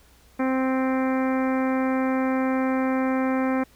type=harmonic tone; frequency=261.6 Hz; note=C4; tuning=in tune; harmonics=1 / 2 / 3 / 4 / 5 / 6 / 7 / 8 / 9; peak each=-22 / -28 / -32 / -34 / -36 / -38 / -39 / -40 / -41 dBFS; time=0.39-3.64 s; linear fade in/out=10 ms; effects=added 60 Hz sine -56 dBFS peak until 3.75 s + pink hiss -57 dBFS RMS until 3.75 s